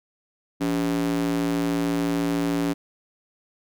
square tone with high-pass filter, 56.8 Hz, A#1, 44 cents flat, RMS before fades -24 dBFS, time 0.6-2.74 s, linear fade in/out 20 ms, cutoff 240 Hz, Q 5.5, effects none

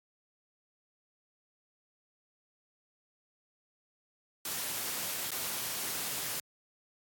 white noise with dropouts, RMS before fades -36 dBFS, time 4.45-6.4 s, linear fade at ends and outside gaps 2 ms, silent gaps 5.307-5.316 s, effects high-pass 100 Hz 12 dB/octave + AAC 64 kbps

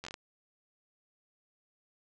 slowing click train, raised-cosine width 0.2 ms, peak -24 dBFS, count 6, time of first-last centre 0.04-0.141 s, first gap 11 ms, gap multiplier 1.31, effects resampled to 22050 Hz + 11-bit

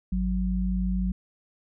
sine tone pair together, 51.85 / 185 Hz, G#1 / F#3, -2 / 0 cents, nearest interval octave + minor seventh, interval 2202 cents, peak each -26 dBFS, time 0.12-1.12 s, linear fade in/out 5 ms, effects none

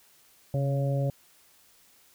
harmonic tone with a mistuned harmonic, 139.4 Hz, C#3, 10 cents sharp, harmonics 1 / 2 / 3 / 4 / 5, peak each -25 / -38 / -40 / -32 / -42 dBFS, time 0.54-1.1 s, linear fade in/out 2 ms, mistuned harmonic 1, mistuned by -34 cents, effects white hiss -60 dBFS RMS until 2.14 s

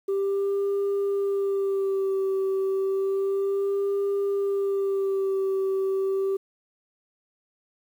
sine tone with vibrato, 392 Hz, G4, in tune, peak -20 dBFS, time 0.08-6.37 s, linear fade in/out 10 ms, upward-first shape sine, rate 0.31 Hz, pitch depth 31 cents each way, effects tanh soft clip ceiling -21 dBFS + 9-bit

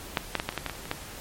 clicks, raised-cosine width 0.3 ms, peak -7 / -8 / -11 / -11 / -23 / -12 / -13 / -17 / -27 / -24 / -11 dBFS, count 11, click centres 0.172 / 0.353 / 0.399 / 0.49 / 0.525 / 0.577 / 0.663 / 0.697 / 0.753 / 0.855 / 0.914 s, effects pink hiss -42 dBFS RMS until 1.2 s + MP3 64 kbps

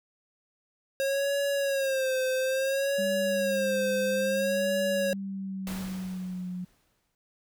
square tone with vibrato, 540 Hz, C#5, 45 cents flat, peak -26 dBFS, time 1-5.13 s, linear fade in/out 0 ms, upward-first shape sine, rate 0.59 Hz, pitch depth 73 cents each way
sine tone with pitch glide, 199.5 to 180.84 Hz, G3 to F#3, +31 to -39 cents, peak -32 dBFS, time 2.98-6.65 s, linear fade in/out 10 ms, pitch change -170 cents, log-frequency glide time 4.9-6.5 s
pink noise with exponential decay, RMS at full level -38 dBFS, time 5.67-7.15 s, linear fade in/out 1 ms, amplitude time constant 320 ms
effects none

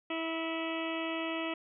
harmonic tone, 326.2 Hz, E4, 18 cents flat, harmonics 1 / 2 / 3 / 4 / 6 / 7 / 8 / 9 / 10, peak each -36 / -39 / -44 / -43 / -44 / -46 / -42 / -45 / -49 dBFS, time 0.1-1.54 s, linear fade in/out 5 ms, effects none

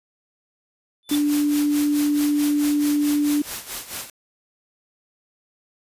triangle tone with exponential growth, 3520 Hz, A7, in tune, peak -22 dBFS, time 1.03-1.15 s, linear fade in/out 0 ms, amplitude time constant 24 ms
white noise with tremolo, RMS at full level -29 dBFS, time 1.09-4.1 s, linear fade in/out 2 ms, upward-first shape sine, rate 4.6 Hz, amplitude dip 75%
sine tone, 293.1 Hz, D4, 3 cents flat, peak -17 dBFS, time 1.11-3.42 s, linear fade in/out 5 ms
effects resampled to 32000 Hz

